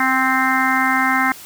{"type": "harmonic tone", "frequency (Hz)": 261.6, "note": "C4", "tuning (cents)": 0, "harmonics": [1, 3, 4, 5, 6, 7, 8], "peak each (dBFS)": [-22, -22, -22, -22, -22, -22, -22], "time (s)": [0, 1.32], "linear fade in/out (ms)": 2, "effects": ["white hiss -38 dBFS RMS until 1.45 s"]}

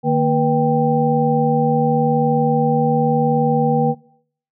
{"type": "tone cluster", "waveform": "sine", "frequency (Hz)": [152.1, 233, 487.2, 785], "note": ["D#3", "A#3", "B4", "G5"], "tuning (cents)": [-39, -1, -24, 2], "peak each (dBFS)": -19, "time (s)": [0.03, 3.95], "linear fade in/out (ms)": 50, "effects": ["noise-tail reverb RT60 0.6 s tail -21 dB re dry"]}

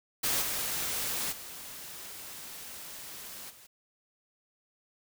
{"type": "noise with level steps", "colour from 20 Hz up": "white", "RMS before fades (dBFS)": [-29, -33, -44, -54], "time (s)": [0.23, 3.67], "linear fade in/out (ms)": 10, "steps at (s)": [0.41, 1.31, 3.49], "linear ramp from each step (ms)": 20, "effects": []}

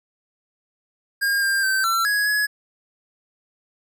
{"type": "tone with pitch steps", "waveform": "square", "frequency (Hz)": [1616, 1596, 1550, 1349, 1667, 1686], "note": ["G#6", "G6", "G6", "E6", "G#6", "G#6"], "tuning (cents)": [-48, 31, -20, 40, 6, 26], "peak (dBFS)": -19, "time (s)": [1.21, 2.47], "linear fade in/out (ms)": 20, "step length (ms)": 210, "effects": []}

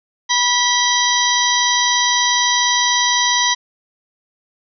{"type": "harmonic tone with a mistuned harmonic", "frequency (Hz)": 977, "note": "B5", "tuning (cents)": -19, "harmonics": [1, 2, 3, 4, 5, 6], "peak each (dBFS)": [-19, -20, -21, -20, -25, -20], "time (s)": [0.29, 3.55], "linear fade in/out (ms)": 20, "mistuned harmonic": 3, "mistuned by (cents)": 140, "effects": []}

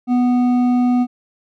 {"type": "tone with hard clipping", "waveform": "sine", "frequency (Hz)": 246.9, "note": "B3", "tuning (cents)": 0, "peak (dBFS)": -14, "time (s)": [0.07, 1.07], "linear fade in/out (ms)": 50, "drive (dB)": 7, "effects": []}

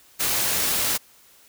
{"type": "noise", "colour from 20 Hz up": "white", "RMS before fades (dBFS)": -23, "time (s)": [0.19, 0.98], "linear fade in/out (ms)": 20, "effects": ["white hiss -54 dBFS RMS until 1.48 s"]}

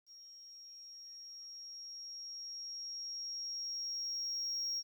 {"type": "tone with level ramp", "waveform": "sine", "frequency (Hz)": 5590, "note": "F8", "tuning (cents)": 1, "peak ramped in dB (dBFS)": [-53, -32], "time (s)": [0.06, 4.83], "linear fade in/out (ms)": 50, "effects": ["tanh soft clip ceiling -33 dBFS", "12-bit"]}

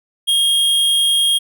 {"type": "tone", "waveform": "square", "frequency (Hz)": 3250, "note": "G#7", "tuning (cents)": -38, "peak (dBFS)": -13, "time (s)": [0.27, 1.39], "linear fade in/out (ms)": 20, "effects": []}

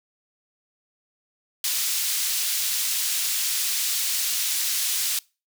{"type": "high-pass noise", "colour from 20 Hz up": "pink", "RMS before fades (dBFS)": -25, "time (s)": [1.64, 5.19], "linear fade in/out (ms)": 2, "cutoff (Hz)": 3900, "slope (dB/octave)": 12, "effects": ["noise-tail reverb RT60 0.3 s tail -24 dB re dry"]}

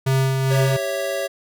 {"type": "tone with tremolo", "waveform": "square", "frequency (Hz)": 133.3, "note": "C3", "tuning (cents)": 33, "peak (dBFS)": -16, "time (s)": [0.06, 0.77], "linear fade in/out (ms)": 10, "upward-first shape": "sine", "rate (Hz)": 2.4, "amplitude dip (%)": 35}
{"type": "chord", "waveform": "square", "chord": "C# diminished", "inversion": "second", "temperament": "equal with one note detuned", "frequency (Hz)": [392, 552.8, 659.3], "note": ["G4", "C#5", "E5"], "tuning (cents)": [0, -5, 0], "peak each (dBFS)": [-31, -25, -28], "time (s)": [0.5, 1.28], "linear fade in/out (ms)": 20}
{"effects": []}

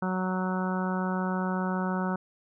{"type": "harmonic tone", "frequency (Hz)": 185.4, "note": "F#3", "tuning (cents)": 4, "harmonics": [1, 2, 3, 4, 5, 6, 7, 8], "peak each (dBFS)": [-28, -37, -38, -39, -36, -42, -38, -39], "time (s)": [0.02, 2.16], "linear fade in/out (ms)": 5, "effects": []}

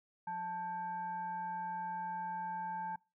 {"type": "tone with frequency modulation", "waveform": "sine", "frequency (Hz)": 880, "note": "A5", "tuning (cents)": 0, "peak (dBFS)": -37, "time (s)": [0.27, 2.96], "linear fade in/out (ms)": 5, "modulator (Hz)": 703, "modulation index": 0.46, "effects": ["noise-tail reverb RT60 0.3 s tail -24 dB re dry"]}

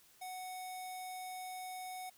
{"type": "tone with low-pass filter", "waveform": "square", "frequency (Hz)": 740, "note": "F#5", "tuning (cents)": 0, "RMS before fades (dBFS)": -45, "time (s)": [0.21, 2.1], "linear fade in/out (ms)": 10, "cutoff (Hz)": 12000, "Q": 3.3, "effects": ["white hiss -65 dBFS RMS until 2.17 s"]}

